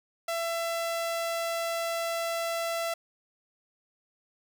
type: tone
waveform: sawtooth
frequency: 670 Hz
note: E5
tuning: 28 cents sharp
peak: -25 dBFS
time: 0.28-2.94 s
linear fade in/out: 5 ms
effects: none